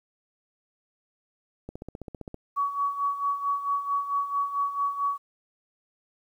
click train, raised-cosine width 2 ms, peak -24 dBFS, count 11, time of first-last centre 1.69-2.344 s, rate 15.3 Hz
sine tone with tremolo, 1129 Hz, C#6, 31 cents sharp, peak -22 dBFS, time 2.56-5.18 s, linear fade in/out 20 ms, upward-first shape sine, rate 4.5 Hz, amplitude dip 70%
effects 10-bit

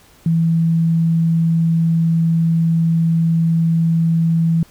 sine tone, 164.81 Hz, E3, in tune, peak -12 dBFS, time 0.26-4.63 s, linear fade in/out 2 ms, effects pink hiss -49 dBFS RMS until 4.7 s

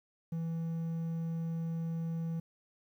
triangle tone, 164.81 Hz, E3, in tune, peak -31 dBFS, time 0.32-2.4 s, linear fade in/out 5 ms, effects 11-bit

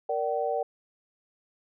sine chord, G minor, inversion first, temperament equal with one note detuned, 466.2 / 587.3 / 763.9 Hz, Bb4 / D5 / G5, 0 / 0 / -45 cents, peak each -30 dBFS, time 0.09-0.63 s, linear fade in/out 5 ms, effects none

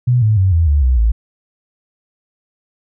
sine tone with pitch steps, 123.47 / 108.11 / 94.66 / 82.88 / 72.57 / 63.54 / 55.64 Hz, B2 / A2 / F#2 / E2 / D2 / B1 / A1, 0 / -30 / +40 / +10 / -20 / +50 / +20 cents, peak -9 dBFS, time 0.07-1.12 s, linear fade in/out 10 ms, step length 150 ms, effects none

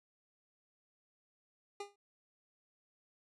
25% pulse tone with exponential decay, 405 Hz, G#4, 43 cents flat, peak -34 dBFS, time 1.8-1.96 s, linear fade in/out 5 ms, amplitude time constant 33 ms, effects resampled to 22050 Hz

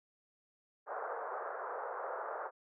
pink band-pass noise, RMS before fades -41 dBFS, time 0.86-2.51 s, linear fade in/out 50 ms, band 450 to 1500 Hz, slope 48 dB/octave, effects none

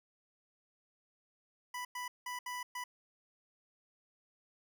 25% pulse tone bursts at uneven times, 989 Hz, B5, 2 cents sharp, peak -35 dBFS, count 5, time 1.74-1.85 / 1.95-2.08 / 2.26-2.39 / 2.46-2.63 / 2.75-2.84 s, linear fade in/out 5 ms, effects none

